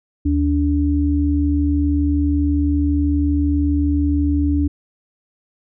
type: tone pair together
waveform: sine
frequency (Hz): 76.52 / 288.9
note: D#2 / D4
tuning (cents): -28 / -28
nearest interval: octave + major seventh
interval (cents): 2300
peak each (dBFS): -17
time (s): 0.25-4.68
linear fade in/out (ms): 10
effects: none